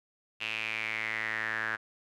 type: tone with band-pass filter sweep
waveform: sawtooth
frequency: 110.1 Hz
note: A2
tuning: 2 cents sharp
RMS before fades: -34 dBFS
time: 0.4-1.77 s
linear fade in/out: 20 ms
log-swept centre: 2700 to 1600 Hz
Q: 6.9
effects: none